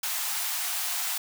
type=high-pass noise; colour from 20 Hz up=white; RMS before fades=-30 dBFS; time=0.03-1.18 s; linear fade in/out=5 ms; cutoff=660 Hz; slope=96 dB/octave; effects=none